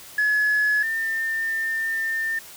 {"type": "tone pair in turn", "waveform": "sine", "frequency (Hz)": [1700, 1801.1], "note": ["G#6", "A6"], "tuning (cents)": [40, 40], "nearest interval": "minor second", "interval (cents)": 100, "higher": "second", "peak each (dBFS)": [-16, -22], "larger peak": "first", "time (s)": [[0.18, 0.83], [0.83, 2.39]], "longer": "second", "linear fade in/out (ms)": 5, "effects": ["tanh soft clip ceiling -15 dBFS", "white hiss -43 dBFS RMS until 2.56 s"]}